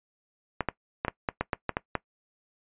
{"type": "clicks", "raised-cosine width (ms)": 0.5, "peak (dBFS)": -11, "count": 10, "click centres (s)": [0.607, 0.687, 1.049, 1.082, 1.288, 1.41, 1.532, 1.693, 1.769, 1.953], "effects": ["noise-tail reverb RT60 0.1 s tail -20 dB re dry", "resampled to 8000 Hz"]}